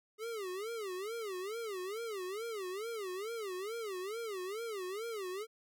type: tone with vibrato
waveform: square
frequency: 411.8 Hz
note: G#4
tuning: 15 cents flat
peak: -39 dBFS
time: 0.18-5.47 s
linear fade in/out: 50 ms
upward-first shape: sine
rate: 2.3 Hz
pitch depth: 220 cents each way
effects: none